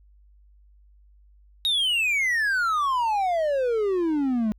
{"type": "exponential sweep", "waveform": "triangle", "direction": "down", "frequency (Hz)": [3804, 207.7], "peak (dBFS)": -19, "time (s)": [1.65, 4.52], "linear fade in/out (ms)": 0, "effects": ["added 50 Hz sine -52 dBFS peak until 4.58 s"]}